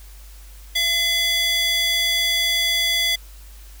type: tone with high-pass filter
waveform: square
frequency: 679 Hz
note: F5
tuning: 49 cents flat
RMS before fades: -20 dBFS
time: 0.75-3.16 s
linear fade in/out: 10 ms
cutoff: 2800 Hz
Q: 5.3
effects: added 50 Hz sine -39 dBFS peak until 3.8 s + white hiss -49 dBFS RMS until 3.8 s